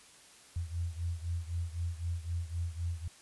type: beating tone pair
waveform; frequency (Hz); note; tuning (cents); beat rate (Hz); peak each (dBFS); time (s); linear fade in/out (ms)
sine; 84 / 87.9; E2 / F2; +33 / +12; 3.9; -35 / -38; 0.56-3.08; 5
effects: white hiss -57 dBFS RMS until 3.21 s + resampled to 24000 Hz

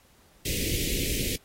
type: band-stop noise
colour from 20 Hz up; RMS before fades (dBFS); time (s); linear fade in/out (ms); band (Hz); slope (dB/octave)
pink; -29; 0.45-1.36; 5; 500 to 2100; 48
effects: pink hiss -60 dBFS RMS until 1.44 s + AAC 48 kbps

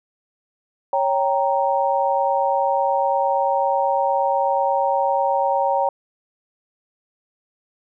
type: chord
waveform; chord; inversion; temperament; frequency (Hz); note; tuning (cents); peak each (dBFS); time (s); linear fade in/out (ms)
sine; G diminished; second; equal; 554.4 / 784 / 932.3; Db5 / G5 / Bb5; 0 / 0 / 0; -21; 0.93-5.89; 2
effects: none

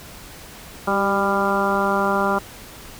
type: harmonic tone with a mistuned harmonic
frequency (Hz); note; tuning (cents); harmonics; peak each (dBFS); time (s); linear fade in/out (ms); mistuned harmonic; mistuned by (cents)
198.6; G3; +23; 1 / 2 / 3 / 4 / 5 / 6 / 7; -25 / -25 / -25 / -25 / -25 / -25 / -25; 0.87-2.39; 10; 2; -29
effects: pink hiss -40 dBFS RMS until 2.99 s

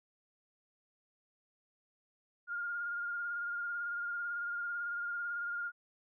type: tone with vibrato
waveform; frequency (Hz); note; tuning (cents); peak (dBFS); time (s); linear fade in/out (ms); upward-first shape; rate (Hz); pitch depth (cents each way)
sine; 1414; F6; +21; -35; 2.47-5.72; 50; sine; 18; 23
effects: none

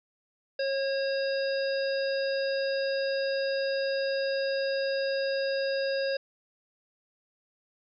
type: harmonic tone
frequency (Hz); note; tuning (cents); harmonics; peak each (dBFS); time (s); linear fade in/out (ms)
544; C#5; -33; 1 / 3 / 5 / 7 / 9; -27 / -36 / -42 / -44 / -38; 0.59-6.17; 5
effects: none

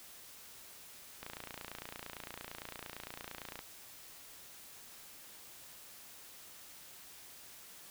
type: click train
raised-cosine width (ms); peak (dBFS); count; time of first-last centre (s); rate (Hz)
0.3; -27; 69; 1.23-3.591; 28.8
effects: white hiss -54 dBFS RMS until 7.9 s

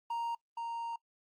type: tone pair in turn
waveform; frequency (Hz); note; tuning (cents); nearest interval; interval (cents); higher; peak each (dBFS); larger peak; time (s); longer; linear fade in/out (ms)
triangle; 932.3 / 928.9; A#5 / A#5; 0 / -6; unison; 6; first; -31 / -34; first; 0.1-0.35 / 0.57-0.96; second; 5
effects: noise-tail reverb RT60 0.1 s tail -24 dB re dry + Opus 32 kbps

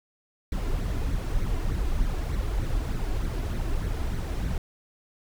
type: noise with flanger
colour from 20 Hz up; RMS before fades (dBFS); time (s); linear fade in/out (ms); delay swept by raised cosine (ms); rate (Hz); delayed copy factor
brown; -27; 0.52-4.58; 2; 0.49 to 2.99; 3.3; +0.55
effects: none

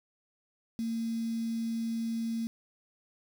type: tone with quantisation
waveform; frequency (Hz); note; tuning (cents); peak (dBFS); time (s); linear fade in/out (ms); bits
sine; 228; A#3; -38; -30; 0.79-2.47; 0; 8
effects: none

